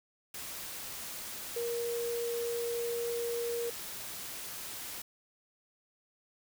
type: tone in noise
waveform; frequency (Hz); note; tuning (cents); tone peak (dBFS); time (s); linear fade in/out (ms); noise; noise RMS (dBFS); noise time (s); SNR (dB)
sine; 471.1; A#4; +18; -32; 1.56-3.7; 5; white; -42; 0.34-5.02; +7
effects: none